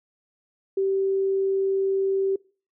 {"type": "tone", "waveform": "sine", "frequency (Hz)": 387.8, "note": "G4", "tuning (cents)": -19, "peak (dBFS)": -20, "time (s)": [0.77, 2.36], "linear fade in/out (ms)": 5, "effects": ["noise-tail reverb RT60 0.4 s tail -24 dB re dry"]}